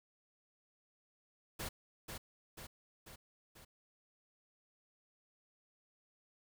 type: noise with echo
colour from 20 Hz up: pink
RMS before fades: -42 dBFS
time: 1.59-1.69 s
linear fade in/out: 10 ms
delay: 490 ms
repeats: 4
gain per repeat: -4 dB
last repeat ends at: 3.65 s
effects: none